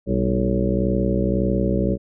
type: harmonic tone with a mistuned harmonic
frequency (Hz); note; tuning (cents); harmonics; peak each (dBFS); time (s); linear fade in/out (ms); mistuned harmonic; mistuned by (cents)
61.8; B1; +2; 1 / 2 / 3 / 4 / 5 / 6 / 7 / 8 / 9; -25 / -26 / -22 / -31 / -27 / -28 / -27 / -36 / -27; 0.06-1.98; 50; 3; +100
effects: none